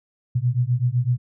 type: beating tone pair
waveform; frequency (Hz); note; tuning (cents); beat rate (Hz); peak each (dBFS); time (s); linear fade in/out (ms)
sine; 119.4 / 127.3; A#2 / C3; +42 / -47; 7.9; -21; 0.35-1.18; 10
effects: none